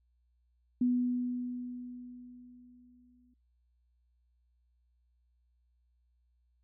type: tone with exponential decay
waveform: sine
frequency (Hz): 246.9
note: B3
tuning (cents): 0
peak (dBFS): -24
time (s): 0.81-3.34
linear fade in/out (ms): 5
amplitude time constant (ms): 550
effects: noise-tail reverb RT60 0.2 s tail -21 dB re dry + added 60 Hz sine -69 dBFS peak until 6.63 s